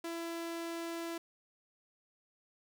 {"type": "tone", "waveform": "sawtooth", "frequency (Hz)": 334.9, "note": "E4", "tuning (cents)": 27, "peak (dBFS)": -34, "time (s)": [0.04, 1.18], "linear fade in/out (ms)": 5, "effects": []}